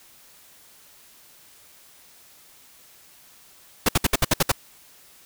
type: noise bursts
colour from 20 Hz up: pink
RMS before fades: -18 dBFS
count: 8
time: 3.86-4.518 s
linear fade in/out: 5 ms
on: 28 ms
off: 62 ms
effects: white hiss -52 dBFS RMS until 5.25 s